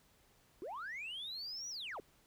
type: linear two-way sweep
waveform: sine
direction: up then down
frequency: 312.6 to 5920 to 312.6 Hz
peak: -40 dBFS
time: 0.62-2 s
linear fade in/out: 0 ms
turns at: 1.69 s
effects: tanh soft clip ceiling -39 dBFS + pink hiss -69 dBFS RMS until 2.26 s